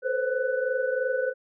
sine tone cluster, 443.4 / 510 / 533 / 1492 Hz, A4 / C5 / C5 / F#6, +13 / -44 / +32 / +14 cents, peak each -34 / -26 / -30 / -32 dBFS, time 0.02-1.34 s, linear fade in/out 50 ms, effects none

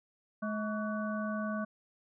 harmonic tone with a mistuned harmonic, 212.8 Hz, G#3, 42 cents sharp, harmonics 1 / 3 / 5 / 7, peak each -34 / -39 / -41 / -42 dBFS, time 0.42-1.65 s, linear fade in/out 10 ms, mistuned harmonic 5, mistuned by +110 cents, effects none

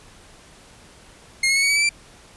sawtooth tone with pitch steps, 2139 / 2173 / 2207 / 2241 / 2277 / 2312 / 2349 Hz, C7 / C#7 / C#7 / C#7 / C#7 / D7 / D7, +38 / -35 / -8 / +18 / +46 / -28 / 0 cents, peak -13 dBFS, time 1.43-1.892 s, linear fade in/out 5 ms, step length 66 ms, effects pink hiss -48 dBFS RMS until 2.36 s + resampled to 24000 Hz

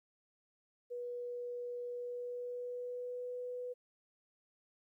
sine tone with pitch glide, 486.4 to 494.9 Hz, B4 to B4, -26 to +4 cents, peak -39 dBFS, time 0.9-3.74 s, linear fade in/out 20 ms, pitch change +30 cents, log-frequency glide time 1.88-3.34 s, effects 13-bit

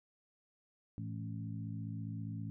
harmonic tone with a mistuned harmonic, 55 Hz, A1, in tune, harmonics 2 / 3 / 4 / 5, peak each -41 / -45 / -47 / -49 dBFS, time 0.98-2.5 s, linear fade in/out 0 ms, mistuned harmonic 4, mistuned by -44 cents, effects none

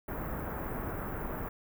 pink band-stop noise, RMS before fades -37 dBFS, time 0.08-1.49 s, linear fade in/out 5 ms, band 1600 to 16000 Hz, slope 24 dB/octave, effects none

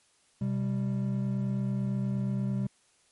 triangle tone pair together, 128 / 196.79 Hz, C3 / G3, -38 / +7 cents, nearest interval perfect fifth, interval 745 cents, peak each -28 dBFS, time 0.41-2.67 s, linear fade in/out 5 ms, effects white hiss -66 dBFS RMS until 3.11 s + MP3 48 kbps

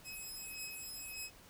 10% pulse beating tone pair, 2555 / 2556.7 Hz, D#7 / D#7, +45 / +46 cents, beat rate 1.7 Hz, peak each -38 / -38 dBFS, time 0.04-1.31 s, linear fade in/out 50 ms, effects pink hiss -59 dBFS RMS until 1.49 s

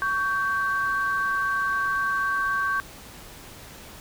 sine tone pair together, 1122 / 1562 Hz, C#6 / G6, +21 / -7 cents, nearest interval tritone, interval 572 cents, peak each -25 / -24 dBFS, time 0.02-2.8 s, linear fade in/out 0 ms, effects tanh soft clip ceiling -14 dBFS + pink hiss -44 dBFS RMS until 4 s

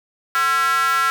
square tone with high-pass filter, 150.3 Hz, D3, 40 cents sharp, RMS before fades -18 dBFS, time 0.35-1.1 s, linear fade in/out 0 ms, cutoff 1400 Hz, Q 6.8, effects none

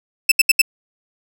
sawtooth tone bursts, 2642 Hz, E7, 3 cents sharp, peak -5 dBFS, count 4, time 0.29-0.617 s, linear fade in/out 5 ms, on 27 ms, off 73 ms, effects none

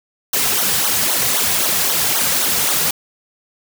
white noise with flanger, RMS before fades -17 dBFS, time 0.33-2.91 s, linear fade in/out 5 ms, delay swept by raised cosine 0.4 to 3.4 ms, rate 3.8 Hz, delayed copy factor -0.85, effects none

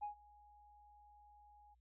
sine tone with ADSR envelope, 830 Hz, G#5, 1 cent flat, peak -38 dBFS, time 0.01-1.75 s, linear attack 25 ms, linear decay 110 ms, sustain -24 dB, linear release 19 ms, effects tanh soft clip ceiling -36 dBFS + added 60 Hz sine -70 dBFS peak until 1.8 s

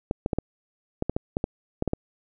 clicks, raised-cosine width 2 ms, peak -11 dBFS, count 12, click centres 0.111 / 0.261 / 0.332 / 0.386 / 1.024 / 1.096 / 1.165 / 1.369 / 1.441 / 1.824 / 1.877 / 1.934 s, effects none

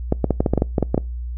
clicks, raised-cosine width 2 ms, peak -3 dBFS, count 12, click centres 0.124 / 0.243 / 0.307 / 0.405 / 0.462 / 0.536 / 0.577 / 0.621 / 0.782 / 0.827 / 0.945 / 0.978 s, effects noise-tail reverb RT60 0.3 s tail -26 dB re dry + added 60 Hz sine -25 dBFS peak until 1.37 s

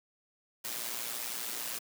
white noise with amplitude modulation, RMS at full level -35 dBFS, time 0.64-1.79 s, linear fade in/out 10 ms, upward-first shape sine, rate 118 Hz, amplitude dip 60%, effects high-pass 200 Hz 12 dB/octave

